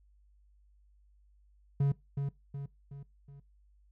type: tone with echo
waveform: triangle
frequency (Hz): 140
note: C#3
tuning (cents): +18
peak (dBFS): -22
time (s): 1.8-1.92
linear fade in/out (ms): 5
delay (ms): 370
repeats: 4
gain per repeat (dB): -6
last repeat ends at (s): 3.4
effects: noise-tail reverb RT60 0.2 s tail -21 dB re dry + added 50 Hz sine -61 dBFS peak until 3.91 s